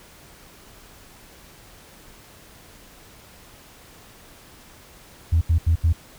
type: tone bursts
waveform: sine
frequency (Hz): 82.41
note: E2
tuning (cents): 0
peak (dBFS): -13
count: 4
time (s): 5.32-5.929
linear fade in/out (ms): 10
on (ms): 93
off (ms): 79
effects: tanh soft clip ceiling -11 dBFS + pink hiss -48 dBFS RMS until 6.18 s